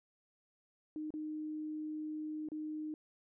sine tone with dropouts, 307.5 Hz, D#4, 20 cents flat, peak -38 dBFS, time 0.96-2.94 s, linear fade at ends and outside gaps 1 ms, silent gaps 1.105-1.139 / 2.487-2.518 s, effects none

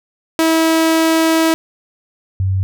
sawtooth / sine tone pair in turn, 323.9 / 95.19 Hz, E4 / F#2, -30 / +50 cents, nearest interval octave + major sixth, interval 2120 cents, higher first, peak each -7 / -13 dBFS, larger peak first, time 0.39-1.54 / 2.4-2.63 s, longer first, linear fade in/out 0 ms, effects none

